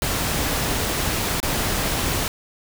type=noise with dropouts; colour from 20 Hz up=pink; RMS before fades=-23 dBFS; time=0.02-2.28 s; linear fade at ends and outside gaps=1 ms; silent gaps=1.402-1.429 s; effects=none